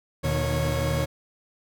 40% pulse tone cluster, 77.9 / 120.5 / 152.7 / 550 Hz, D#2 / B2 / D#3 / C#5, +3 / -42 / -32 / -14 cents, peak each -28 dBFS, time 0.23-1.06 s, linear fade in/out 20 ms, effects none

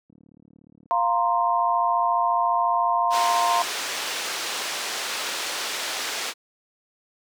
click train, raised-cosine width 5 ms, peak -25 dBFS, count 29, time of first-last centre 0.1-0.859 s, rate 36.9 Hz
sine chord, F suspended fourth, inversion none, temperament equal, 698.5 / 932.3 / 1046.5 Hz, F5 / Bb5 / C6, 0 / 0 / 0 cents, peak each -23 dBFS, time 0.91-3.62 s, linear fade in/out 0 ms
white low-pass noise, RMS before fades -29 dBFS, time 3.1-6.34 s, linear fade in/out 50 ms, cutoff 5300 Hz, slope 12 dB/octave
effects high-pass 400 Hz 12 dB/octave

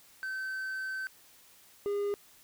triangle tone pair in turn, 1539 / 406.6 Hz, G6 / G#4, -32 / -37 cents, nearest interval octave + major seventh, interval 2305 cents, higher first, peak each -32 / -27 dBFS, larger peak second, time 0.23-1.07 / 1.86-2.14 s, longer first, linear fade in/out 0 ms, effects white hiss -59 dBFS RMS until 2.43 s

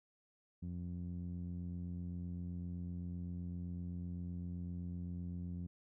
sawtooth tone with low-pass filter, 87.8 Hz, F2, 10 cents sharp, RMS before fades -43 dBFS, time 0.62-5.67 s, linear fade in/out 10 ms, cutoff 200 Hz, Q 2.6, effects none

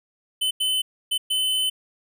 square tone bursts at uneven times, 3037 Hz, F#7, 44 cents sharp, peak -21 dBFS, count 4, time 0.41-0.51 / 0.6-0.82 / 1.11-1.18 / 1.3-1.7 s, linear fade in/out 10 ms, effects none

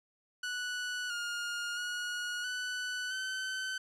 sawtooth tone with pitch steps, 1478 / 1421 / 1449 / 1492 / 1527 Hz, F#6 / F6 / F#6 / F#6 / G6, -2 / +30 / -37 / +14 / -46 cents, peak -31 dBFS, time 0.43-3.78 s, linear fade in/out 5 ms, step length 670 ms, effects low-pass 8000 Hz 12 dB/octave

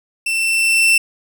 40% pulse tone with level ramp, 2683 Hz, E7, 30 cents sharp, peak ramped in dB -16 to -8 dBFS, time 0.26-0.98 s, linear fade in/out 5 ms, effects none

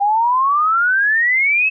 sine exponential sweep, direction up, 792 to 2628 Hz, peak -12 dBFS, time 0-1.7 s, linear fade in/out 20 ms, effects none

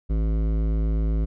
triangle tone with hard clipping, 54 Hz, A1, 32 cents flat, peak -22 dBFS, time 0.09-1.26 s, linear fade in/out 20 ms, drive 18 dB, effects none

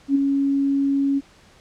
sine tone with ADSR envelope, 277.2 Hz, C#4, in tune, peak -12 dBFS, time 0.08-1.21 s, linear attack 72 ms, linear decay 11 ms, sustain -5 dB, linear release 35 ms, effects pink hiss -52 dBFS RMS until 1.6 s + low-pass 7000 Hz 12 dB/octave

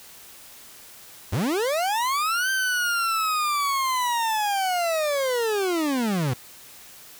40% pulse linear two-way sweep, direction up then down, 74.2 to 1568 to 116.5 Hz, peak -21 dBFS, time 1.32-6.34 s, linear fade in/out 10 ms, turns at 2.5 s, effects white hiss -46 dBFS RMS until 7.19 s

